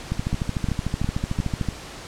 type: two click trains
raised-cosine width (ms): 5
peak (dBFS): -11 / -11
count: 22 / 4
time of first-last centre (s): 0.12-1.687 / 0.33-1.401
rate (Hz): 13.4 / 2.8
effects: pink hiss -38 dBFS RMS until 2.07 s + low-pass 8000 Hz 12 dB/octave